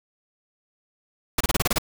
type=noise bursts; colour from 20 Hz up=pink; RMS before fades=-21 dBFS; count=8; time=1.38-1.784 s; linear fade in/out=5 ms; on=26 ms; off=28 ms; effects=none